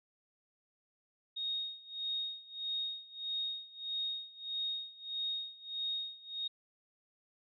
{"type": "tone with tremolo", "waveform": "sine", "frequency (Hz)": 3729, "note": "A#7", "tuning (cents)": 0, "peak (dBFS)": -33, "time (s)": [1.36, 6.48], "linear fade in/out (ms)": 10, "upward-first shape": "sine", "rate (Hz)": 1.6, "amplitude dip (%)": 90, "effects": []}